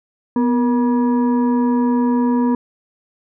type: tone with frequency modulation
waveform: sine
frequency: 246.9 Hz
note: B3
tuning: in tune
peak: -13 dBFS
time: 0.36-2.55 s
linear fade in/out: 2 ms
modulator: 717 Hz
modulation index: 0.58
effects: none